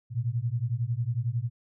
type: beating tone pair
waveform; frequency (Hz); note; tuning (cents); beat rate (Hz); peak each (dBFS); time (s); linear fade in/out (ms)
sine; 113.2 / 124.2; A2 / B2; +50 / +10; 11; -29; 0.1-1.5; 50
effects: none